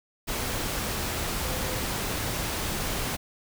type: tone in noise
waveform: sine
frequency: 512 Hz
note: C5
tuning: 38 cents flat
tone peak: -39 dBFS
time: 1.42-1.82 s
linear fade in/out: 20 ms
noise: pink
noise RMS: -30 dBFS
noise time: 0.27-3.17 s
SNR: -12 dB
effects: none